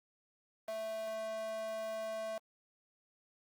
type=tone with high-pass filter; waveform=square; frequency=220 Hz; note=A3; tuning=in tune; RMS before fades=-40 dBFS; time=0.68-2.38 s; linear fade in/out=2 ms; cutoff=600 Hz; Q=4.4; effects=Opus 24 kbps